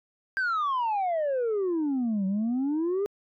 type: exponential two-way sweep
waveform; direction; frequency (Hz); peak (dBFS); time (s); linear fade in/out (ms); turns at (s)
sine; down then up; 1600 to 187.2 to 416.4; -22; 0.37-3.06; 0; 2.26
effects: tanh soft clip ceiling -23 dBFS